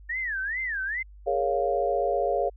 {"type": "tone with vibrato", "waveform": "sine", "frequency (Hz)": 1786, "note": "A6", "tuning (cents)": 25, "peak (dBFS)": -27, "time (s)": [0.09, 1.03], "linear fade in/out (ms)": 10, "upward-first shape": "sine", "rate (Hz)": 2.4, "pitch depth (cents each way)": 270}
{"type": "chord", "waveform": "sine", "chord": "Bb minor seventh", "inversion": "third", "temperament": "equal with one note detuned", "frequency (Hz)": [411, 466.2, 554.4, 698.5], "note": ["Ab4", "Bb4", "Db5", "F5"], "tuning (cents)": [-18, 0, 0, 0], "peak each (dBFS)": [-29, -30, -27, -27], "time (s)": [1.26, 2.5], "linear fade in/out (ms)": 20}
{"effects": ["added 50 Hz sine -45 dBFS peak until 2.56 s"]}